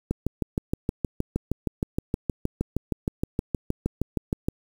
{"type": "click train", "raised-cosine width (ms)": 3, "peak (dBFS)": -11, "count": 29, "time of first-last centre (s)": [0.11, 4.485], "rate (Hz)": 6.4, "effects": ["7-bit"]}